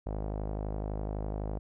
sawtooth tone with low-pass filter, 51.91 Hz, G#1, in tune, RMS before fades -35 dBFS, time 0.06-1.59 s, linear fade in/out 5 ms, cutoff 680 Hz, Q 1.9, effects none

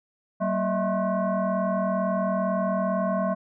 sine tone with frequency modulation, 233.1 Hz, A#3, in tune, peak -22 dBFS, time 0.4-3.35 s, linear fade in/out 20 ms, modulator 424 Hz, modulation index 1.9, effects none

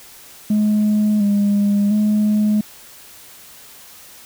sine tone with vibrato, 207.2 Hz, G#3, 4 cents flat, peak -11 dBFS, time 0.5-2.61 s, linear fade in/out 5 ms, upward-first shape square, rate 0.71 Hz, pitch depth 33 cents each way, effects tanh soft clip ceiling -11 dBFS + white hiss -42 dBFS RMS until 4.25 s

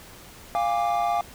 triangle chord, D diminished, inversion first, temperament equal with one note detuned, 698.5 / 814.5 / 1174.7 Hz, F5 / Ab5 / D6, 0 / -34 / 0 cents, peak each -22 / -24 / -28 dBFS, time 0.55-1.21 s, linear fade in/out 0 ms, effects pink hiss -46 dBFS RMS until 1.34 s

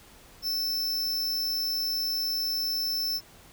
square tone, 5310 Hz, E8, 12 cents sharp, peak -27 dBFS, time 0.42-3.21 s, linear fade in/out 50 ms, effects pink hiss -53 dBFS RMS until 3.52 s

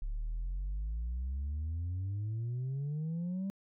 sine exponential sweep, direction up, 34.65 to 198.1 Hz, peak -31 dBFS, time 0.02-3.5 s, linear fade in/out 0 ms, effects tanh soft clip ceiling -32 dBFS

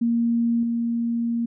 sine tone with level steps, 233.6 Hz, A#3, 4 cents sharp, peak -18 / -21 dBFS, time 0.01-1.46 s, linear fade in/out 10 ms, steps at 0.63 s, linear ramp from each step 2 ms, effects none

